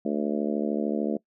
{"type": "harmonic tone", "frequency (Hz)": 73.42, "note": "D2", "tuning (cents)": 0, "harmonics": [3, 4, 5, 6, 7, 8, 9], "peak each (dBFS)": [-28, -30, -32, -34, -35, -36, -37], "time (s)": [0.05, 1.17], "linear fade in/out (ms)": 5, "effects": ["noise-tail reverb RT60 0.1 s tail -22 dB re dry"]}